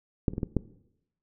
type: clicks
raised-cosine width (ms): 3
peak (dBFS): -10 / -24 / -18 / -15 / -11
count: 5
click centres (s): 0.282 / 0.335 / 0.381 / 0.432 / 0.567
effects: noise-tail reverb RT60 0.8 s tail -18 dB re dry